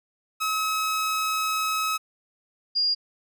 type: tone pair in turn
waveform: sawtooth / sine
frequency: 1282 / 4828 Hz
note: E6 / D8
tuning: -49 / +47 cents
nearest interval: octave + major seventh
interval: 2296 cents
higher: second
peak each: -20 / -20 dBFS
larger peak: neither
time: 0.4-1.98 / 2.75-2.95 s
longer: first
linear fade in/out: 20 ms
effects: none